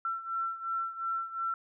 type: beating tone pair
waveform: sine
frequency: 1346 / 1348.8 Hz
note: E6 / E6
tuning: +36 / +39 cents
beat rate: 2.8 Hz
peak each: -33 / -37 dBFS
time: 0.05-1.54 s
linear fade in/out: 2 ms
effects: none